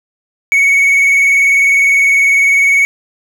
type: tone with vibrato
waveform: triangle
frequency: 2230 Hz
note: C#7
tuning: 10 cents sharp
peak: -5 dBFS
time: 0.52-2.85 s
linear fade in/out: 0 ms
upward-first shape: square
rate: 20 Hz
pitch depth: 26 cents each way
effects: none